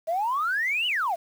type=exponential two-way sweep; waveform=sine; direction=up then down; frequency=626 to 3034 to 626 Hz; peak=-22 dBFS; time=0.07-1.16 s; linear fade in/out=20 ms; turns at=0.87 s; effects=tanh soft clip ceiling -19 dBFS + 8-bit